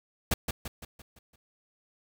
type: noise with echo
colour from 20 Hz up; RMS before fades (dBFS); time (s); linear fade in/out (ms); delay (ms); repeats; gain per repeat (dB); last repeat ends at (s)
pink; -25; 0.31-0.34; 5; 170; 6; -6; 1.36
effects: none